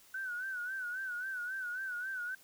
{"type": "tone with vibrato", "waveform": "sine", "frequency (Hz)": 1501, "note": "F#6", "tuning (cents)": 24, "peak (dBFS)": -36, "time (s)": [0.14, 2.35], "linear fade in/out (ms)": 5, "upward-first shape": "sine", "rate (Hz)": 3.7, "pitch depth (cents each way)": 84, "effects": ["white hiss -61 dBFS RMS until 2.43 s"]}